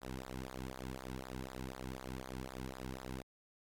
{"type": "tone with flanger", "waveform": "sawtooth", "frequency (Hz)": 64.7, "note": "C2", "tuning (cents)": -19, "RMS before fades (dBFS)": -45, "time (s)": [0.01, 3.23], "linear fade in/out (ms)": 20, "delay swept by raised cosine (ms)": [0.34, 1.74], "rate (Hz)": 4, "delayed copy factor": -0.95, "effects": ["MP3 64 kbps"]}